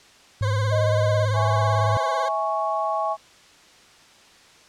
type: tone with pitch glide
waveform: sine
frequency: 103.83 to 105.77 Hz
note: G#2 to G#2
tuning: 0 to +32 cents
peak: -20 dBFS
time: 0.41-1.97 s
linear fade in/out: 0 ms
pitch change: +32 cents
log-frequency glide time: 0.55-0.63 s
type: tone with vibrato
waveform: 20% pulse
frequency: 523.3 Hz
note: C5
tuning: in tune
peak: -22 dBFS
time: 0.42-2.29 s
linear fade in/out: 10 ms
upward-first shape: sine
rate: 18 Hz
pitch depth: 74 cents each way
type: tone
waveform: sine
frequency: 622.3 Hz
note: D#5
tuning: in tune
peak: -21 dBFS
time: 0.71-1.26 s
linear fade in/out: 20 ms
type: chord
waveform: sine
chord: C# minor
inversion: first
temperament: equal with one note detuned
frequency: 650.9 / 830.6 / 1108.7 Hz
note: E5 / G#5 / C#6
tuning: -22 / 0 / 0 cents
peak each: -26 dBFS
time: 1.33-3.17 s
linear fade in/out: 50 ms
effects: white hiss -51 dBFS RMS until 4.68 s + low-pass 6000 Hz 12 dB/octave